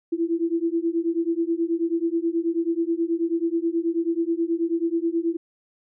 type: beating tone pair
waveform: sine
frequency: 329.6 / 338.9 Hz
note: E4 / E4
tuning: 0 / +48 cents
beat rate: 9.3 Hz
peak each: -24 dBFS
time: 0.12-5.37 s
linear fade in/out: 10 ms
effects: none